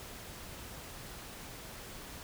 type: silence
effects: pink hiss -47 dBFS RMS until 2.23 s